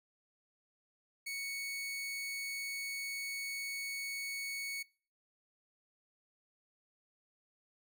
sawtooth tone, 2221 Hz, C#7, 3 cents sharp, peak -35 dBFS, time 1.26-4.83 s, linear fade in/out 10 ms, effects noise-tail reverb RT60 0.4 s tail -24 dB re dry

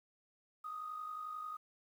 sine tone with amplitude modulation, 1244.5 Hz, D#6, in tune, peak -38 dBFS, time 0.64-1.57 s, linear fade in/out 10 ms, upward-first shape sine, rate 51.2 Hz, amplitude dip 55%, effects tanh soft clip ceiling -34 dBFS + 11-bit

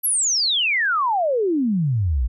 sine exponential sweep, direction down, 12000 to 53.8 Hz, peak -17 dBFS, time 0.03-2.28 s, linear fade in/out 20 ms, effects none

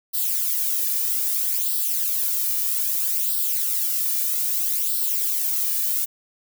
violet noise with flanger, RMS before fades -23 dBFS, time 0.13-6.06 s, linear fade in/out 20 ms, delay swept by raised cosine 0.22 to 1.72 ms, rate 0.62 Hz, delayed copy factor +0.6, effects none

